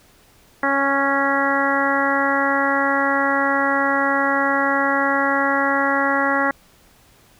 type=harmonic tone; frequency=276.9 Hz; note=C#4; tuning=2 cents flat; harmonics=1 / 2 / 3 / 4 / 5 / 6 / 7; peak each=-24 / -24 / -24 / -24 / -24 / -24 / -24 dBFS; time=0.63-6.51 s; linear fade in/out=2 ms; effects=pink hiss -53 dBFS RMS until 7.39 s